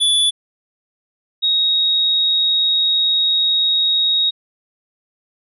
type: tone pair in turn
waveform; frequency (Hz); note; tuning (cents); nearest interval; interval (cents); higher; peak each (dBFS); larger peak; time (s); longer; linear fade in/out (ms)
square / sine; 3453 / 3771; A7 / A#7; -33 / +19; major second; 152; second; -13; neither; 0-0.31 / 1.42-4.31; second; 20
effects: resampled to 32000 Hz